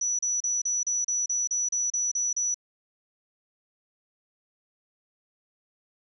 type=tone bursts; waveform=sine; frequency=5910 Hz; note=F#8; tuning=3 cents flat; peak=-24 dBFS; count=12; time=0.01-2.544 s; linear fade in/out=5 ms; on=180 ms; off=34 ms; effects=none